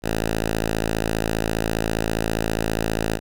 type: tone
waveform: 5% pulse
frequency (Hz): 54.9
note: A1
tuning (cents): -3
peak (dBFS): -10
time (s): 0.02-3.2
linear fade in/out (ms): 50
effects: none